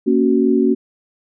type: chord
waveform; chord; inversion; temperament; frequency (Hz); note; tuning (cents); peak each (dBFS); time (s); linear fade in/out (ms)
sine; F# major; first; equal with one note detuned; 233.1 / 277.2 / 371.7; A#3 / C#4 / F#4; 0 / 0 / +8; -16; 0.06-0.75; 20
effects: none